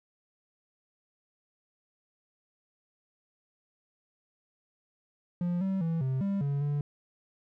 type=tone with pitch steps; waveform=triangle; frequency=175.4 / 192 / 164.8 / 131.4 / 198.1 / 141.3 / 145 Hz; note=F3 / G3 / E3 / C3 / G3 / C#3 / D3; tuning=+8 / -36 / 0 / +8 / +18 / +34 / -22 cents; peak=-25 dBFS; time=5.41-6.81 s; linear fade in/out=2 ms; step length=200 ms; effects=none